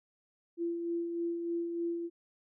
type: tone with tremolo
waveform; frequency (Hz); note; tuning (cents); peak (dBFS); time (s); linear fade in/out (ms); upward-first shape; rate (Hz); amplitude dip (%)
sine; 340; F4; -46; -30; 0.57-2.1; 50; sine; 3.3; 40
effects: none